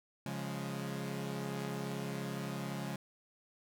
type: chord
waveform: sawtooth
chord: Db major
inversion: none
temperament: equal with one note detuned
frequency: 138.59 / 176.03 / 207.7 Hz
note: Db3 / F3 / Ab3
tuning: 0 / +14 / 0 cents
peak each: -37 / -39 / -38 dBFS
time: 0.26-2.96 s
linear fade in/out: 2 ms
effects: none